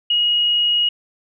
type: tone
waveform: sine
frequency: 2889 Hz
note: F#7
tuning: 42 cents flat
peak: -14 dBFS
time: 0.1-0.89 s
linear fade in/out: 5 ms
effects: none